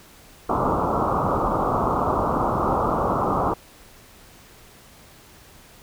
white low-pass noise, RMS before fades -22 dBFS, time 0.49-3.54 s, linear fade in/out 5 ms, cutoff 1300 Hz, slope 96 dB/octave, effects pink hiss -49 dBFS RMS until 5.82 s

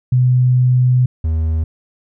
sine / triangle tone pair in turn, 126 / 79.86 Hz, B2 / D#2, +35 / +46 cents, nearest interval minor sixth, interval 789 cents, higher first, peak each -9 / -12 dBFS, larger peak first, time 0.12-1.06 / 1.24-1.64 s, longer first, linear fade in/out 5 ms, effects none

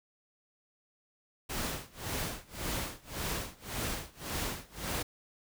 pink noise with tremolo, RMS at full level -34 dBFS, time 1.49-5.03 s, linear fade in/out 10 ms, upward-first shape sine, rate 1.8 Hz, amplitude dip 95%, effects none

